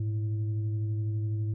sine tone with frequency modulation, 106 Hz, G#2, 36 cents sharp, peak -27 dBFS, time 0-1.54 s, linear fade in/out 5 ms, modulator 224 Hz, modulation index 0.33, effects none

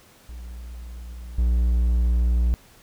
triangle tone with level steps, 59.5 Hz, A#1, 36 cents sharp, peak -32 / -15 dBFS, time 0.29-2.54 s, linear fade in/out 0 ms, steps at 1.38 s, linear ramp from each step 5 ms, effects pink hiss -53 dBFS RMS until 2.82 s

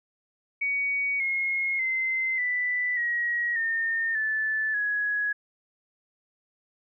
sine tone with pitch steps, 2250 / 2157 / 2068 / 1982.6 / 1900.8 / 1822.3 / 1747.1 / 1674.9 Hz, C#7 / C#7 / C7 / B6 / A#6 / A#6 / A6 / G#6, +25 / -48 / -21 / +6 / +33 / -40 / -13 / +14 cents, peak -24 dBFS, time 0.61-5.33 s, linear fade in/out 10 ms, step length 590 ms, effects none

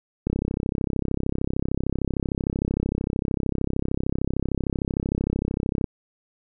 click train, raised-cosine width 3 ms, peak -11 dBFS, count 186, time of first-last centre 0.27-5.842 s, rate 33.2 Hz, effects none

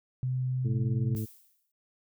sine tone, 128.2 Hz, C3, 35 cents flat, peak -27 dBFS, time 0.23-1.15 s, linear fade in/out 0 ms
harmonic tone, 108.8 Hz, A2, 19 cents flat, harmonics 1 / 2 / 3 / 4, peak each -31 / -36 / -41 / -45 dBFS, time 0.64-1.26 s, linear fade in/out 20 ms
violet noise with exponential decay, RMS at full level -42 dBFS, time 1.16-1.72 s, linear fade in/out 5 ms, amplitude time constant 120 ms
effects none

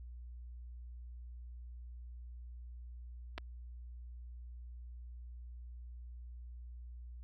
clicks, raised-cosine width 0.3 ms, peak -25 / -27 dBFS, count 2, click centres 3.379 / 3.382 s, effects added 60 Hz sine -46 dBFS peak until 7.23 s

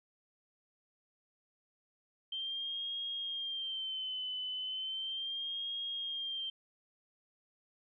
sine tone with vibrato, 3136 Hz, G7, in tune, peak -36 dBFS, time 2.32-6.5 s, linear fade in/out 5 ms, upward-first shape sine, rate 0.36 Hz, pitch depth 68 cents each way, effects none

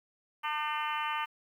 harmonic tone with a mistuned harmonic, 300.9 Hz, D4, 42 cents sharp, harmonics 3 / 4 / 5 / 6 / 7 / 8 / 9 / 10, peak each -35 / -35 / -42 / -42 / -42 / -44 / -43 / -42 dBFS, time 0.43-1.26 s, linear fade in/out 20 ms, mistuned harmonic 5, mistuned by +26 cents, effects 10-bit

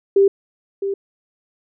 sine tone with echo, 394.5 Hz, G4, 11 cents sharp, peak -9 dBFS, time 0.16-0.28 s, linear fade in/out 5 ms, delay 660 ms, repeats 1, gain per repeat -10 dB, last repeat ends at 0.94 s, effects none

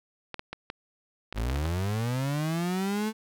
clicks, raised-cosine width 0.3 ms, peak -19 dBFS, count 9, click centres 0.343 / 0.394 / 0.53 / 0.701 / 1.326 / 1.376 / 1.498 / 1.559 / 1.655 s
35% pulse linear sweep, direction up, 49.37 to 221.6 Hz, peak -25 dBFS, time 1.34-3.13 s, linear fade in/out 50 ms
effects none

